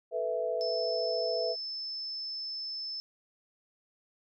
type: chord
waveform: sine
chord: A suspended second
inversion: none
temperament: equal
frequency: 440 / 493.9 / 659.3 Hz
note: A4 / B4 / E5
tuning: 0 / 0 / 0 cents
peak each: -36 / -33 / -32 dBFS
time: 0.11-1.56 s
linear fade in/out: 50 ms
type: tone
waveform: sine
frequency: 5260 Hz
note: E8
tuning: 5 cents flat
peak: -35 dBFS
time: 0.61-3 s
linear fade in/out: 0 ms
effects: none